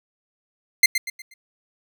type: tone with echo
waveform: sawtooth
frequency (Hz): 2091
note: C7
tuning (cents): -2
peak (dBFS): -6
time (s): 0.83-0.86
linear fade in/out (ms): 5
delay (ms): 120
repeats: 4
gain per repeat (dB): -9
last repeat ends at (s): 1.34
effects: none